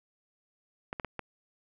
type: clicks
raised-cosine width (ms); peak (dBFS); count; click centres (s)
0.5; -20; 4; 0.929 / 0.998 / 1.047 / 1.193
effects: none